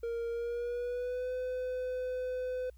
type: tone with pitch glide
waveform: triangle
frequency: 466.2 to 505.5 Hz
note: A#4 to B4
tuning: 0 to +40 cents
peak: -31 dBFS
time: 0.03-2.7 s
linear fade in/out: 5 ms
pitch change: +140 cents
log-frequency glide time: 0.3-1.32 s
effects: added 60 Hz sine -53 dBFS peak until 2.77 s + white hiss -74 dBFS RMS until 2.77 s

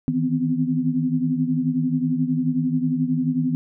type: tone cluster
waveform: sine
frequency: 154.6 / 162.1 / 251.5 / 262.7 Hz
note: D#3 / E3 / B3 / C4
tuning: -11 / -29 / +32 / +7 cents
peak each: -28 / -26 / -21 / -27 dBFS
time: 0.08-3.55 s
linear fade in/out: 0 ms
effects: none

